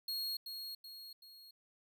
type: tone with echo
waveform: 45% pulse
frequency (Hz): 4291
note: C8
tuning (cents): +43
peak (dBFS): -36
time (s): 0.08-0.37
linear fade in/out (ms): 5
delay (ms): 380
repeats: 3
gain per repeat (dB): -6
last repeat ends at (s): 1.51
effects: none